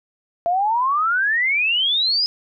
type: exponential sweep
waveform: sine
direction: up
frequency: 672 to 5100 Hz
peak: -16 dBFS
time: 0.46-2.26 s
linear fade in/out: 0 ms
effects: none